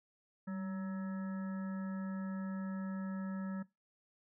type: harmonic tone with a mistuned harmonic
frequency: 187.4 Hz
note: F#3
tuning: 22 cents sharp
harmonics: 1 / 3 / 5 / 7 / 9 / 10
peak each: -38 / -52 / -56 / -53 / -55 / -66 dBFS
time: 0.47-3.63 s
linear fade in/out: 10 ms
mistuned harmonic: 1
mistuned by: +53 cents
effects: noise-tail reverb RT60 0.2 s tail -19 dB re dry